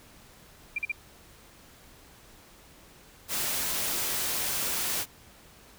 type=tone bursts; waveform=sine; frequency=2380 Hz; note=D7; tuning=22 cents sharp; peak=-26 dBFS; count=3; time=0.76-0.919 s; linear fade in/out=5 ms; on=25 ms; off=42 ms
type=noise; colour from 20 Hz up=white; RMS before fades=-30 dBFS; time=3.28-5.06 s; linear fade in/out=50 ms
effects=pink hiss -54 dBFS RMS until 5.78 s